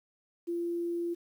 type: tone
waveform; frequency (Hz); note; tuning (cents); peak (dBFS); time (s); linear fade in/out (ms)
sine; 342.9; F4; -32; -30; 0.47-1.15; 20
effects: 10-bit